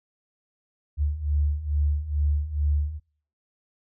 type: beating tone pair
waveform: sine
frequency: 72.1 / 74.4 Hz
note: D2 / D2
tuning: -31 / +23 cents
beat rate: 2.3 Hz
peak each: -27 / -23 dBFS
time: 0.97-3 s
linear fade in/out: 50 ms
effects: noise-tail reverb RT60 0.5 s tail -25 dB re dry